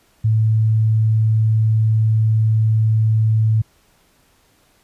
sine tone, 110 Hz, A2, in tune, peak -12 dBFS, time 0.24-3.62 s, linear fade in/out 10 ms, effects pink hiss -57 dBFS RMS until 4.83 s + resampled to 32000 Hz

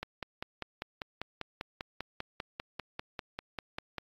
click train, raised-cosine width 0.3 ms, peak -20 dBFS, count 21, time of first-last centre 0.03-3.983 s, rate 5.06 Hz, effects AAC 32 kbps

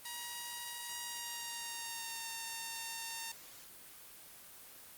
5% pulse tone with pitch glide, 953 to 911.5 Hz, A#5 to A#5, +38 to -39 cents, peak -29 dBFS, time 0.05-3.32 s, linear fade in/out 5 ms, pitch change -77 cents, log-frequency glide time 1-2.27 s, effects white hiss -54 dBFS RMS until 4.97 s + Opus 24 kbps

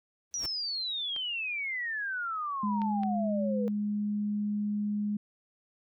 pink noise with exponential growth, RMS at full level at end -38 dBFS, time 0.31-0.46 s, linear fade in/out 2 ms, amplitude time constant 31 ms
sine exponential sweep, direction down, 5900 to 474.2 Hz, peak -31 dBFS, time 0.34-3.68 s, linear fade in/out 0 ms
clicks, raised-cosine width 0.3 ms, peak -28 dBFS, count 3, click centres 1.163 / 2.818 / 3.034 s
sine tone, 207.7 Hz, G#3, in tune, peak -28 dBFS, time 2.63-5.17 s, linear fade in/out 5 ms
effects none

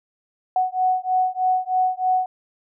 sine beating tone pair, 740 / 743.2 Hz, F#5 / F#5, 0 / +7 cents, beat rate 3.2 Hz, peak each -21 dBFS, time 0.56-2.26 s, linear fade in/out 2 ms, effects none

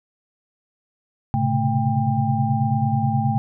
sine tone cluster, 110.4 / 129.2 / 138.5 / 219.6 / 796 Hz, A2 / C3 / C#3 / A3 / G5, +6 / -21 / -1 / -3 / +26 cents, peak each -24 dBFS, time 1.34-3.38 s, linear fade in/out 0 ms, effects none

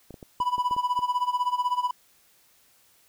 clicks, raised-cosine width 2 ms, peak -28 dBFS, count 8, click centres 0.107 / 0.142 / 0.228 / 0.402 / 0.581 / 0.711 / 0.765 / 0.991 s
triangle tone with tremolo, 987.8 Hz, B5, in tune, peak -18 dBFS, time 0.4-1.91 s, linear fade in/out 5 ms, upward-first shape sine, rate 16 Hz, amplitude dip 85%
effects white hiss -61 dBFS RMS until 3.08 s

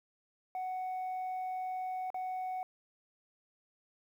sine tone with dropouts, 743 Hz, F#5, 7 cents sharp, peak -32 dBFS, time 0.55-2.63 s, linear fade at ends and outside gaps 1 ms, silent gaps 2.103-2.144 s, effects tanh soft clip ceiling -34 dBFS + 11-bit

